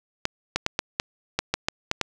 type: clicks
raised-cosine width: 0.2 ms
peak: -5 dBFS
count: 10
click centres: 0.254 / 0.56 / 0.664 / 0.791 / 0.999 / 1.39 / 1.54 / 1.685 / 1.914 / 2.013 s
effects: none